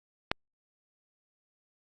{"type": "click", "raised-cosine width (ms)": 0.3, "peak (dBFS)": -9, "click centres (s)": 0.315, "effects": ["Opus 48 kbps"]}